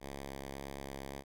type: tone with vibrato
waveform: 5% pulse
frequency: 68.7 Hz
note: C#2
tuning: 15 cents flat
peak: -31 dBFS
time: 0-1.24 s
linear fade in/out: 50 ms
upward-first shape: square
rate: 1.8 Hz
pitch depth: 11 cents each way
effects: none